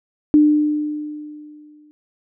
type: tone with exponential decay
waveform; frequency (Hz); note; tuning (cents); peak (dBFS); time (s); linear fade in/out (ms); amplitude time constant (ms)
sine; 299.9; D4; +36; -7; 0.34-1.91; 0; 340
effects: none